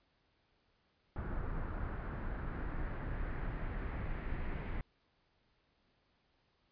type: noise with low-pass filter sweep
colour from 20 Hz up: brown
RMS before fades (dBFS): -39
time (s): 1.16-4.81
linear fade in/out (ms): 2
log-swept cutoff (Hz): 1400 to 2100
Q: 2.4
effects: pink hiss -75 dBFS RMS until 6.71 s + resampled to 11025 Hz